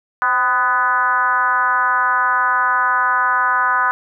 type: tone with frequency modulation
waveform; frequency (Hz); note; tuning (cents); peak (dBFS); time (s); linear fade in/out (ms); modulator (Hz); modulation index
sine; 1247; D#6; +3; -13; 0.22-3.91; 0; 240; 1.5
effects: none